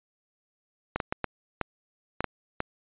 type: clicks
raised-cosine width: 0.5 ms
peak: -12 dBFS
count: 8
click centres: 0.96 / 1.002 / 1.125 / 1.243 / 1.613 / 2.206 / 2.243 / 2.604 s
effects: resampled to 8000 Hz